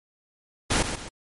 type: noise with echo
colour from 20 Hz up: pink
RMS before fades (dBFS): -22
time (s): 0.7-0.83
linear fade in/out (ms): 10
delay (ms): 130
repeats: 2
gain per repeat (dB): -8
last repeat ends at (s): 1.09
effects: MP3 48 kbps